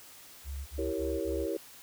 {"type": "tone bursts", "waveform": "sine", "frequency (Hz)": 69.5, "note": "C#2", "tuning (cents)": 5, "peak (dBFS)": -35, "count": 4, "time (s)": [0.44, 1.471], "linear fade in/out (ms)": 50, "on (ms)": 230, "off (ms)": 37}
{"type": "chord", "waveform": "sine", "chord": "E diminished seventh", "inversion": "none", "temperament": "equal", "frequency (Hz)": [329.6, 392, 466.2, 554.4], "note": ["E4", "G4", "Bb4", "Db5"], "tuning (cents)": [0, 0, 0, 0], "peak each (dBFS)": [-35, -35, -36, -37], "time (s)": [0.78, 1.57], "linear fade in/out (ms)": 5}
{"effects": ["tanh soft clip ceiling -19 dBFS", "white hiss -52 dBFS RMS until 1.82 s"]}